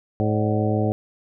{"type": "harmonic tone with a mistuned harmonic", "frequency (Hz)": 107.1, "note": "A2", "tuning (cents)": -46, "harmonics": [1, 2, 3, 4, 5, 6, 7], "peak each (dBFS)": [-22, -25, -27, -28, -29, -30, -30], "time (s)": [0.2, 0.92], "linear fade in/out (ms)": 0, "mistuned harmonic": 6, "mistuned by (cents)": -100, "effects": []}